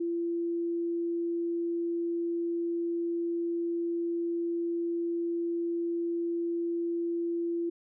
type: tone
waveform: sine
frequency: 340 Hz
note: F4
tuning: 46 cents flat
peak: -28 dBFS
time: 0-7.7 s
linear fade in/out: 10 ms
effects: none